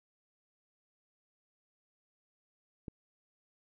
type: click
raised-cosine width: 3 ms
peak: -28 dBFS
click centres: 2.882 s
effects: none